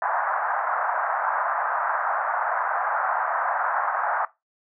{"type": "band-pass noise", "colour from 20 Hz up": "pink", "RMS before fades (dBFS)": -25, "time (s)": [0.02, 4.25], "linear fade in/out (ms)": 2, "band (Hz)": [680, 1600], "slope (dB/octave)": 48, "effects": ["noise-tail reverb RT60 0.2 s tail -17 dB re dry"]}